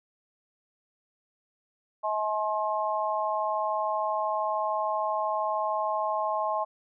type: harmonic tone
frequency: 213 Hz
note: G#3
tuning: 44 cents sharp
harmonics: 3 / 4 / 5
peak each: -30 / -30 / -30 dBFS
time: 2.03-6.65 s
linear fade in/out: 20 ms
effects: none